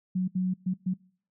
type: tone bursts at uneven times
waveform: sine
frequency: 184.3 Hz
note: F#3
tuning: 7 cents flat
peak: -24 dBFS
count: 4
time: 0.15-0.28 / 0.35-0.54 / 0.66-0.74 / 0.86-0.94 s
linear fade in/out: 10 ms
effects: noise-tail reverb RT60 0.6 s tail -26 dB re dry